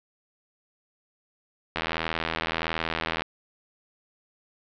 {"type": "click train", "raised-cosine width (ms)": 0.3, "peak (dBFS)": -10, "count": 120, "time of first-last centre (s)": [1.76, 3.22], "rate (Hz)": 81.5, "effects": ["low-pass 4000 Hz 12 dB/octave"]}